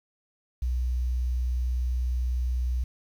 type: tone with quantisation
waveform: sine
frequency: 61.8 Hz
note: B1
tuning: 2 cents sharp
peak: -24 dBFS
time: 0.62-2.84 s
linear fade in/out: 5 ms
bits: 9
effects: none